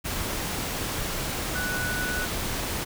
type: tone in noise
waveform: sine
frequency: 1480 Hz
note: F#6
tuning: in tune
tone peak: -29 dBFS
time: 1.54-2.26 s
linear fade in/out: 20 ms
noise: pink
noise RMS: -30 dBFS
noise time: 0.04-2.85 s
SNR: -2 dB
effects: none